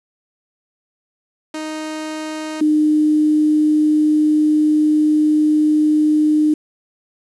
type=tone pair in turn; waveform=sawtooth / sine; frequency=311.1 / 304.5 Hz; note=D#4 / D#4; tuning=0 / -37 cents; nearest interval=unison; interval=37 cents; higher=first; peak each=-20 / -11 dBFS; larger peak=second; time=1.54-2.61 / 2.61-6.54 s; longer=second; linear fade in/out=5 ms; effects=resampled to 24000 Hz + 7-bit